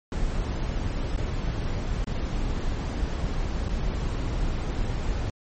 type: noise with dropouts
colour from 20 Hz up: brown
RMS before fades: -27 dBFS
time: 0.12-5.3 s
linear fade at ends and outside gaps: 1 ms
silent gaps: 1.164-1.175 / 2.044-2.071 / 3.684-3.692 s
effects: MP3 32 kbps